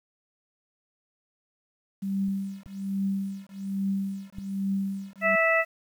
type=tone with tremolo; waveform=sine; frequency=195.5 Hz; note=G3; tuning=4 cents flat; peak=-23 dBFS; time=2.02-5.36 s; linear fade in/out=10 ms; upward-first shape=triangle; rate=1.2 Hz; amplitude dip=100%
type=clicks; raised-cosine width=5 ms; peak=-36 / -32 / -26 dBFS; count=3; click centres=2.284 / 2.663 / 4.385 s
type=harmonic tone; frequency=656 Hz; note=E5; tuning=9 cents flat; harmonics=1 / 2 / 3 / 4; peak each=-24 / -28 / -23 / -29 dBFS; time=5.21-5.65 s; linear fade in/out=50 ms
effects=9-bit